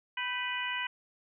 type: harmonic tone with a mistuned harmonic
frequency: 493.9 Hz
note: B4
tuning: in tune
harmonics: 2 / 3 / 4 / 5 / 6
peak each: -38 / -39 / -37 / -38 / -38 dBFS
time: 0.17-0.87 s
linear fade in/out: 5 ms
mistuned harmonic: 3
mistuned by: +65 cents
effects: none